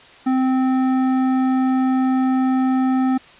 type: tone with hard clipping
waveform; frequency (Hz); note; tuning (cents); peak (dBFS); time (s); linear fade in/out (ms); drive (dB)
sine; 260; C4; -11; -17; 0.26-3.18; 10; 11
effects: white hiss -45 dBFS RMS until 3.39 s + resampled to 8000 Hz